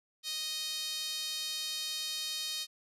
sawtooth tone with high-pass filter, 622.3 Hz, D#5, in tune, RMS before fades -37 dBFS, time 0.23-2.67 s, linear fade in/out 50 ms, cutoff 3900 Hz, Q 2.8, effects resampled to 32000 Hz

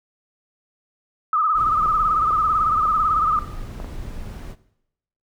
sine tone with vibrato, 1244.5 Hz, D#6, in tune, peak -16 dBFS, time 1.33-3.39 s, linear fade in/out 2 ms, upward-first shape sine, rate 18 Hz, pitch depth 88 cents each way
brown noise, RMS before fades -33 dBFS, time 1.54-4.56 s, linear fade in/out 50 ms
clicks, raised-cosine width 1 ms, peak -21 dBFS, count 5, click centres 1.859 / 2.307 / 2.855 / 3.801 / 3.845 s
effects noise-tail reverb RT60 0.8 s tail -17 dB re dry

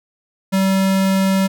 square tone, 192.2 Hz, G3, 34 cents flat, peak -14 dBFS, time 0.52-1.48 s, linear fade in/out 20 ms, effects none

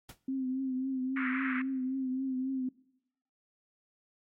pink noise with exponential decay, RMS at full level -41 dBFS, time 0.09-0.19 s, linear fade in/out 5 ms, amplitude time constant 21 ms
sine tone with vibrato, 261.6 Hz, C4, in tune, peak -30 dBFS, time 0.28-2.69 s, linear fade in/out 5 ms, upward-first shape triangle, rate 3.7 Hz, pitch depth 51 cents each way
white band-pass noise, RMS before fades -36 dBFS, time 1.16-1.62 s, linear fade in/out 5 ms, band 1200 to 2200 Hz, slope 48 dB/octave
effects noise-tail reverb RT60 0.8 s tail -21 dB re dry + MP3 64 kbps

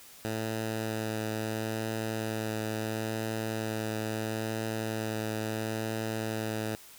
10% pulse tone with vibrato, 110 Hz, A2, in tune, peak -23 dBFS, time 0.25-6.75 s, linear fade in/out 0 ms, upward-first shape triangle, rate 0.74 Hz, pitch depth 18 cents each way, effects white hiss -52 dBFS RMS until 6.98 s

